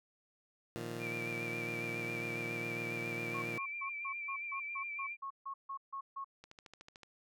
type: chord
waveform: 15% pulse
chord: Bb suspended fourth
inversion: none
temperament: just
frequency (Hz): 116.54 / 155.39 / 174.81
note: Bb2 / Eb3 / F3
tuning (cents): 0 / -2 / +2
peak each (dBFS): -37 / -40 / -41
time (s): 0.76-3.58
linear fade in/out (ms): 0
type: tone with vibrato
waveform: sine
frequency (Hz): 2349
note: D7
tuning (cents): 0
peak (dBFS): -39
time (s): 0.99-5.17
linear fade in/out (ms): 50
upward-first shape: sine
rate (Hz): 7.3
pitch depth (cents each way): 34
type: tone bursts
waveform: sine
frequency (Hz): 1094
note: C#6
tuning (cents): -23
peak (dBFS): -39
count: 13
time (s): 3.34-6.245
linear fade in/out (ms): 10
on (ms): 85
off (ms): 150
type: click train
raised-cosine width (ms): 0.2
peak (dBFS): -35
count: 9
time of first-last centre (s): 6.44-7.033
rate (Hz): 13.5
effects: none